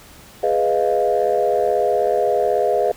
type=chord; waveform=sine; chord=F half-diminished seventh; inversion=first; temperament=equal; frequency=415.3 / 493.9 / 622.3 / 698.5 Hz; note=Ab4 / Cb5 / Eb5 / F5; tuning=0 / 0 / 0 / 0 cents; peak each=-20 dBFS; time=0.43-2.92 s; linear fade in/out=5 ms; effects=tanh soft clip ceiling -7 dBFS + pink hiss -44 dBFS RMS until 2.96 s